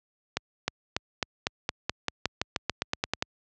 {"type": "accelerating click train", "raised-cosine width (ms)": 0.2, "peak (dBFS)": -8, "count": 17, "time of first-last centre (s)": [0.37, 3.224], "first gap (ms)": 310, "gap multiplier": 0.92, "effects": ["high-pass 60 Hz 12 dB/octave", "low-pass 7000 Hz 12 dB/octave"]}